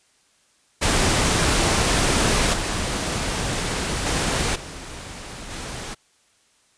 pink noise with level steps, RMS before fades -19 / -25 / -22 / -36 / -32 dBFS, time 0.81-5.95 s, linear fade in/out 20 ms, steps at 2.53 / 4.06 / 4.55 / 5.5 s, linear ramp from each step 10 ms, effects white hiss -61 dBFS RMS until 6.77 s + resampled to 22050 Hz

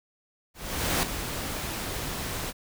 pink noise with ADSR envelope, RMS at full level -24 dBFS, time 0.54-2.53 s, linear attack 490 ms, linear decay 4 ms, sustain -9 dB, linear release 36 ms, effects none

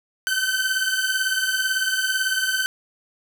sawtooth beating tone pair, 1523 / 1541 Hz, F#6 / G6, +50 / -30 cents, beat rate 18 Hz, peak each -20 dBFS, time 0.27-2.66 s, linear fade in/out 0 ms, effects 9-bit

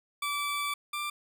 20% pulse tone pair in turn, 1158 / 1182.3 Hz, D6 / D6, -25 / +11 cents, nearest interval unison, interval 36 cents, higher second, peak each -25 / -27 dBFS, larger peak first, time 0.22-0.74 / 0.93-1.1 s, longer first, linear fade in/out 5 ms, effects none

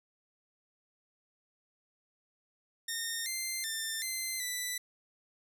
10% pulse tone with pitch steps, 1834 / 2085 / 1790 / 2068 / 1982 Hz, A#6 / C7 / A6 / C7 / B6, -29 / -7 / +29 / -21 / +6 cents, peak -25 dBFS, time 2.88-4.78 s, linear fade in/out 5 ms, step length 380 ms, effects none

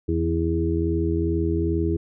harmonic tone with a mistuned harmonic, 82.41 Hz, E2, in tune, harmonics 1 / 2 / 3 / 4 / 5, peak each -24 / -29 / -35 / -24 / -28 dBFS, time 0.08-1.97 s, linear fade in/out 10 ms, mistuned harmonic 3, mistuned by +20 cents, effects none

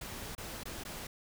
pink noise with dropouts, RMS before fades -43 dBFS, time 0.01-1.07 s, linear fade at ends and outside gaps 5 ms, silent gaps 0.351-0.379 / 0.635-0.654 / 0.837-0.85 s, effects none

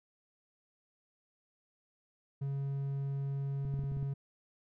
triangle tone, 138.5 Hz, C#3, 1 cent flat, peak -31 dBFS, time 2.41-4.14 s, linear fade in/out 10 ms
clicks, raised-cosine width 5 ms, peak -30 dBFS, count 7, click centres 3.65 / 3.74 / 3.792 / 3.838 / 3.918 / 3.969 / 4.028 s
effects none

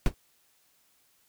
brown noise with exponential decay, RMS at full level -17 dBFS, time 0.06-0.14 s, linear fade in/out 0 ms, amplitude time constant 16 ms, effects white hiss -67 dBFS RMS until 1.28 s

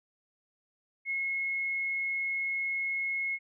sine tone, 2171 Hz, C#7, 37 cents flat, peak -29 dBFS, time 1.05-3.39 s, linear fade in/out 50 ms, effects none

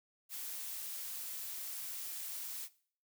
blue noise, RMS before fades -43 dBFS, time 0.29-2.69 s, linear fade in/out 50 ms, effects noise-tail reverb RT60 0.5 s tail -19 dB re dry

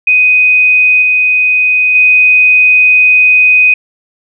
sine tone with level steps, 2500 Hz, D#7, 8 cents sharp, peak -4 / -6 / -3 dBFS, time 0.07-3.74 s, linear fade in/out 5 ms, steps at 1.02 / 1.95 s, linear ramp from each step 2 ms, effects none

